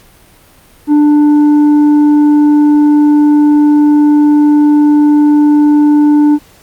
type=tone with tanh clipping; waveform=triangle; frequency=295.9 Hz; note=D4; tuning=13 cents sharp; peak=-5 dBFS; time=0.87-6.39 s; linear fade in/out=50 ms; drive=9 dB; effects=pink hiss -43 dBFS RMS until 6.62 s + Opus 48 kbps